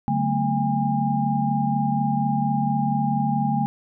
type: tone cluster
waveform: sine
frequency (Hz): 144.1 / 188 / 220 / 244.3 / 810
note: D3 / F#3 / A3 / B3 / G#5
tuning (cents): -33 / +28 / 0 / -19 / -43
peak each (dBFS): -25 / -29 / -24 / -33 / -24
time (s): 0.08-3.66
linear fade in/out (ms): 0
effects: none